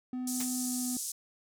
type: tone with pitch glide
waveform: triangle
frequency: 252.4 to 250.2 Hz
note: B3 to B3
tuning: +38 to +23 cents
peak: -31 dBFS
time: 0.13-0.97 s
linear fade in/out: 2 ms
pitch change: -15 cents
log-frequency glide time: 0.56-0.76 s
type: band-pass noise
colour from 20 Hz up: pink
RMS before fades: -37 dBFS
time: 0.27-1.12 s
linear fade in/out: 5 ms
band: 6300 to 11000 Hz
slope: 24 dB/octave
type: noise with exponential decay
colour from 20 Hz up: white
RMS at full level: -34 dBFS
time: 0.4-0.52 s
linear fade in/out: 2 ms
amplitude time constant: 26 ms
effects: none